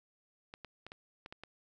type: clicks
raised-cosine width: 0.3 ms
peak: -30 dBFS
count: 7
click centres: 0.539 / 0.647 / 0.866 / 0.919 / 1.261 / 1.325 / 1.436 s
effects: none